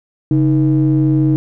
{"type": "ring-modulated tone", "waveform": "triangle", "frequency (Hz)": 87.31, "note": "F2", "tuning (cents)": 0, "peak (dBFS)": -5, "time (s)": [0.31, 1.36], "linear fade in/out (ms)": 0, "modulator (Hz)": 225, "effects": []}